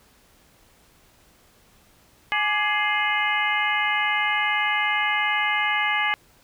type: harmonic tone with a mistuned harmonic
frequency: 419.9 Hz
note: G#4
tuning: 19 cents sharp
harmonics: 2 / 3 / 4 / 5 / 6 / 7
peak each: -27 / -29 / -27 / -24 / -31 / -30 dBFS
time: 2.32-6.14 s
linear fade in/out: 0 ms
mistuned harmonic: 3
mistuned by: -110 cents
effects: pink hiss -57 dBFS RMS until 6.43 s